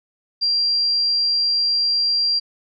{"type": "tone", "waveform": "sine", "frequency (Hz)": 4747, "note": "D8", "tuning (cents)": 18, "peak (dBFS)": -16, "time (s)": [0.41, 2.4], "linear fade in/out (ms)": 20, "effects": []}